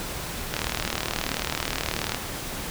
click train, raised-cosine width 0.2 ms, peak -8 dBFS, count 63, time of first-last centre 0.54-2.146 s, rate 38.6 Hz, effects pink hiss -33 dBFS RMS until 2.7 s

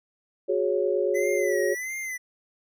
sine chord, F# suspended second, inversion none, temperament equal with one note detuned, 366.2 / 415.3 / 554.4 Hz, F#4 / G#4 / C#5, -18 / 0 / 0 cents, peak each -26 dBFS, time 0.48-1.75 s, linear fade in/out 20 ms
square tone with vibrato, 1998 Hz, B6, 20 cents sharp, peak -31 dBFS, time 1.14-2.18 s, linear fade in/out 20 ms, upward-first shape sine, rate 1.5 Hz, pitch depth 95 cents each way
effects none

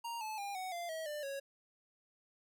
square tone with pitch steps, 934 / 866.4 / 803.8 / 745.6 / 691.7 / 641.6 / 595.2 / 552.2 Hz, A#5 / A5 / G5 / F#5 / F5 / E5 / D5 / C#5, +3 / -27 / +43 / +13 / -17 / -47 / +23 / -7 cents, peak -40 dBFS, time 0.04-1.4 s, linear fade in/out 10 ms, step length 170 ms, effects none

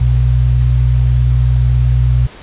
sine tone pair together, 61.74 / 123.48 Hz, B1 / B2, 0 / 0 cents, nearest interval octave, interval 1200 cents, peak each -11 dBFS, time 0-2.27 s, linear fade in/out 10 ms, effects pink hiss -36 dBFS RMS until 2.42 s + resampled to 8000 Hz

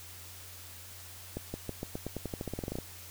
accelerating click train, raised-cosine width 2 ms, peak -22 dBFS, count 18, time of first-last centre 1.37-2.786 s, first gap 170 ms, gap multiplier 0.9, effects added 90 Hz sine -52 dBFS peak until 3.1 s + white hiss -49 dBFS RMS until 3.1 s

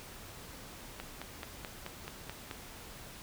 click train, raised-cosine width 0.3 ms, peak -24 dBFS, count 8, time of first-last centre 1-2.512 s, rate 4.63 Hz, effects pink hiss -49 dBFS RMS until 3.22 s

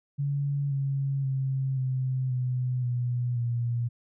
sine tone with pitch steps, 141.6 / 137.57 / 133.65 / 129.85 / 126.15 / 122.56 / 119.07 Hz, C#3 / C#3 / C3 / C3 / B2 / B2 / A#2, +37 / -13 / +37 / -13 / +37 / -13 / +37 cents, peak -25 dBFS, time 0.18-3.89 s, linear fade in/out 20 ms, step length 530 ms, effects none

